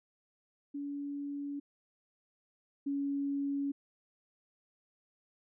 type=tone pair in turn; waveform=sine; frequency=284.7 / 280.6 Hz; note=C#4 / C#4; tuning=+46 / +21 cents; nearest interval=unison; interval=25 cents; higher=first; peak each=-36 / -31 dBFS; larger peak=second; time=0.74-1.6 / 2.86-3.72 s; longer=neither; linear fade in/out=10 ms; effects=none